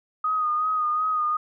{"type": "tone with vibrato", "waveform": "sine", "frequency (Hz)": 1242, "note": "D#6", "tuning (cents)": -3, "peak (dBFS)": -21, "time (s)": [0.24, 1.37], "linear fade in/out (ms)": 5, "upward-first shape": "sine", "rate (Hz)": 2.7, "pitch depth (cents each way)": 34, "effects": []}